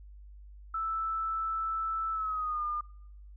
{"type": "tone with pitch glide", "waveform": "sine", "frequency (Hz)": [1318.5, 1209.1], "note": ["E6", "D#6"], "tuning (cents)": [0, -50], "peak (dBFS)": -30, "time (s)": [0.74, 2.81], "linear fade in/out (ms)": 5, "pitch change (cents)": -150, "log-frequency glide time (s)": [2.12, 2.63], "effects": ["noise-tail reverb RT60 0.8 s tail -25 dB re dry", "added 50 Hz sine -47 dBFS peak until 3.36 s"]}